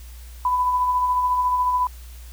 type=tone with tremolo; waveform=sine; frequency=997 Hz; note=B5; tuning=16 cents sharp; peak=-16 dBFS; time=0.45-1.87 s; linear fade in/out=2 ms; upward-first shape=sine; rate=14 Hz; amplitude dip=35%; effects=added 60 Hz sine -37 dBFS peak until 2.32 s + white hiss -49 dBFS RMS until 2.32 s